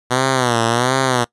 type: tone with vibrato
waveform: 5% pulse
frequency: 123.47 Hz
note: B2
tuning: in tune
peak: -3 dBFS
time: 0.1-1.25 s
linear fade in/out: 20 ms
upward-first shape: sine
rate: 1.4 Hz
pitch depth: 130 cents each way
effects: noise-tail reverb RT60 0.1 s tail -22 dB re dry + resampled to 24000 Hz